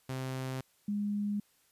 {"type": "tone pair in turn", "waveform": ["sawtooth", "sine"], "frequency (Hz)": [130.8, 205.5], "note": ["C3", "G#3"], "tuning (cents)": [0, -18], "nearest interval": "minor sixth", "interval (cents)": 782, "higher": "second", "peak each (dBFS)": [-31, -30], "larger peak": "second", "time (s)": [[0.09, 0.61], [0.88, 1.4]], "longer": "neither", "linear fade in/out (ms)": 5, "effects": ["white hiss -69 dBFS RMS until 1.71 s", "resampled to 32000 Hz"]}